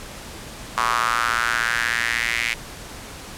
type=tone with high-pass filter sweep; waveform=square; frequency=58.27 Hz; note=A#1; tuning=in tune; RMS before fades=-22 dBFS; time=0.77-2.54 s; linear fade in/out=5 ms; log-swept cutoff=1100 to 2200 Hz; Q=4.4; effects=pink hiss -37 dBFS RMS until 3.37 s + low-pass 11000 Hz 12 dB/octave